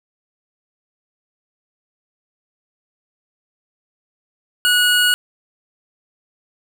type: tone pair together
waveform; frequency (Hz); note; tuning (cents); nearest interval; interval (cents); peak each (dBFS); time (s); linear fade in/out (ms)
square; 1465 / 2898; F#6 / F#7; -18 / -37; octave; 1181; -16; 4.65-5.14; 0
effects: none